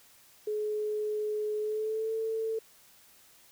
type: tone with pitch glide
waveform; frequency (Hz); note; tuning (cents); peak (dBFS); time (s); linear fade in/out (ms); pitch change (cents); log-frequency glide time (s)
sine; 424.4 to 445.2; G#4 to A4; +38 to +20; -29; 0.47-2.59; 5; +82; 1.6-2.12
effects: white hiss -59 dBFS RMS until 3.51 s